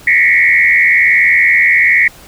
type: tone with frequency modulation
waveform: sine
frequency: 2060 Hz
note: C7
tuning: 28 cents flat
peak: -6 dBFS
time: 0.07-2.08 s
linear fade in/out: 5 ms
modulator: 81.1 Hz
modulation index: 2.5
effects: pink hiss -38 dBFS RMS until 2.27 s